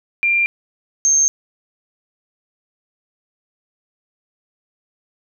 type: tone pair in turn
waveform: sine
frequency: 2383 / 6375 Hz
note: D7 / G8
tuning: +25 / +28 cents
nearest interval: octave + perfect fourth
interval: 1703 cents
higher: second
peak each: -13 / -11 dBFS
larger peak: second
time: 0.23-0.46 / 1.05-1.28 s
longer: neither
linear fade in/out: 0 ms
effects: none